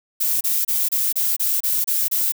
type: noise bursts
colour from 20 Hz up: violet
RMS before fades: -20 dBFS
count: 9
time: 0.2-2.322 s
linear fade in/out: 10 ms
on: 210 ms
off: 29 ms
effects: none